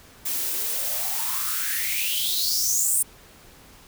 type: noise with high-pass filter sweep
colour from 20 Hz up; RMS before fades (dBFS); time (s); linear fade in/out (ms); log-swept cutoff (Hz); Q
blue; -25; 0.25-3.03; 10; 250 to 9400; 7.3
effects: pink hiss -50 dBFS RMS until 3.87 s